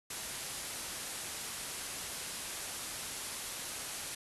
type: low-pass noise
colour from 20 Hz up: white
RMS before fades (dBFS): -42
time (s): 0.1-4.15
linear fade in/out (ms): 5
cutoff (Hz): 12000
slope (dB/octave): 96
effects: none